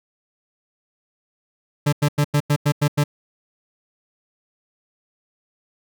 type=tone bursts; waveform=40% pulse; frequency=146.3 Hz; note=D3; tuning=6 cents flat; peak=-14 dBFS; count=8; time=1.86-3.04 s; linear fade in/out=10 ms; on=67 ms; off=92 ms; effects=none